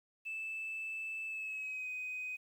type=tone with pitch glide; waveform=sine; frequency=2632 to 2507 Hz; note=E7 to D#7; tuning=-3 to +12 cents; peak=-37 dBFS; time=0.25-2.37 s; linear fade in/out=20 ms; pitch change=-85 cents; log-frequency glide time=1.26-1.88 s; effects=tanh soft clip ceiling -34 dBFS + 11-bit